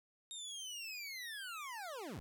25% pulse linear sweep, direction down, 3729 to 55 Hz, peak -40 dBFS, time 0.31-2.2 s, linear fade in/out 0 ms, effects none

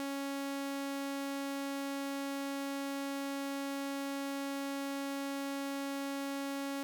sawtooth tone, 277.2 Hz, C#4, in tune, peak -32 dBFS, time 0-6.83 s, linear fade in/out 0 ms, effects none

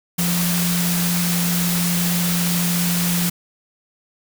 sine tone in noise, 174.61 Hz, F3, in tune, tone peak -19 dBFS, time 0.18-3.3 s, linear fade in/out 10 ms, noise white, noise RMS -23 dBFS, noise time 0.18-3.3 s, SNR +1 dB, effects none

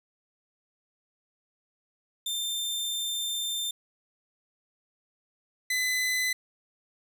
sawtooth tone pair in turn, 3586 / 2013 Hz, A7 / B6, +32 / +33 cents, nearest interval minor seventh, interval 999 cents, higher first, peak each -26 / -22 dBFS, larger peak second, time 2.26-3.71 / 5.7-6.33 s, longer first, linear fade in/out 5 ms, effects none

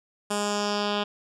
10% pulse tone with low-pass filter sweep, 206 Hz, G#3, 14 cents flat, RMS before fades -27 dBFS, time 0.3-1.04 s, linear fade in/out 10 ms, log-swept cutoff 9100 to 3500 Hz, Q 2.5, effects none

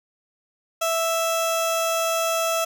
15% pulse tone with notch filter, 659.3 Hz, E5, in tune, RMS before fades -23 dBFS, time 0.81-2.65 s, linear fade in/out 10 ms, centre 1900 Hz, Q 1.6, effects none

